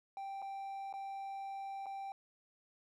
triangle tone with dropouts, 784 Hz, G5, in tune, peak -39 dBFS, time 0.17-2.12 s, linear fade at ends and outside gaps 1 ms, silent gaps 0.419-0.424 / 0.927-0.938 / 1.859-1.865 s, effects none

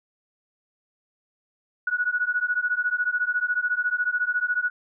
sine beating tone pair, 1459 / 1473 Hz, F#6 / F#6, -25 / -8 cents, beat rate 14 Hz, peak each -25 dBFS, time 1.87-4.7 s, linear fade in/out 5 ms, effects none

